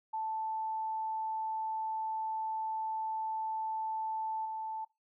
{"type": "tone with level steps", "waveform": "sine", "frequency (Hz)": 880, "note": "A5", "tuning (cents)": 0, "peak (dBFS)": [-33, -36], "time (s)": [0.13, 4.85], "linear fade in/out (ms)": 10, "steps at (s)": 4.45, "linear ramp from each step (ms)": 5, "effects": ["noise-tail reverb RT60 0.2 s tail -20 dB re dry"]}